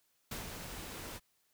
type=noise with ADSR envelope; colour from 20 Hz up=pink; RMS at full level=-40 dBFS; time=0.31-1.2 s; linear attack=5 ms; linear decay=120 ms; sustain=-5 dB; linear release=39 ms; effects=white hiss -75 dBFS RMS until 1.53 s